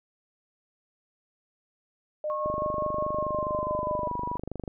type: tone with tremolo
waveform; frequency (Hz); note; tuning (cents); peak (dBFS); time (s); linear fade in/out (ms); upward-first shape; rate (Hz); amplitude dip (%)
sine; 607; D#5; -43; -27; 2.24-4.08; 2; sine; 5.5; 45
type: tone with pitch glide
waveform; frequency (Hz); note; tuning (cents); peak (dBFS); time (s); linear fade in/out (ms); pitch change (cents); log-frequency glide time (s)
sine; 1089 to 975.8; C#6 to B5; -31 to -21; -30; 2.3-4.37; 0; -190; 3.12-4.14
type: click train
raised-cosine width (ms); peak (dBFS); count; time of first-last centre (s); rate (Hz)
2; -21; 56; 2.46-4.678; 24.8
effects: none